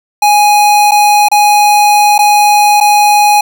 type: tone with dropouts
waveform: square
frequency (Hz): 830.6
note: G#5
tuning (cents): 0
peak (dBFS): -5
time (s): 0.22-3.41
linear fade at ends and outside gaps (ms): 5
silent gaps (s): 0.911-0.917 / 1.286-1.315 / 2.181-2.189 / 2.803-2.809
effects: none